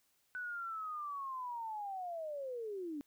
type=linear sweep; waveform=sine; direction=down; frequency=1500 to 277.2 Hz; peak=-39 dBFS; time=0.35-3.01 s; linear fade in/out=0 ms; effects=white hiss -75 dBFS RMS until 3.06 s